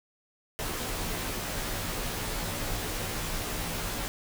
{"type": "noise with comb filter", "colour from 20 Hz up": "pink", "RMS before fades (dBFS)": -33, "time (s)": [0.59, 4.08], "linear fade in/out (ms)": 0, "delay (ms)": 15, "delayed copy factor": -0.75, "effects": []}